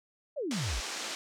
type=exponential sweep; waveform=sine; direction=down; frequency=648 to 44.22 Hz; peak=-31 dBFS; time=0.36-0.81 s; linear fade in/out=20 ms
type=band-pass noise; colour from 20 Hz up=white; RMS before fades=-38 dBFS; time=0.51-1.15 s; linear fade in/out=0 ms; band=230 to 6900 Hz; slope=24 dB/octave
effects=none